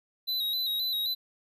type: tone with vibrato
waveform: square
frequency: 3907 Hz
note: B7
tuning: 19 cents flat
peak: -28 dBFS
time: 0.27-1.15 s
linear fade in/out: 20 ms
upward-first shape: square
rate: 3.8 Hz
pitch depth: 45 cents each way
effects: none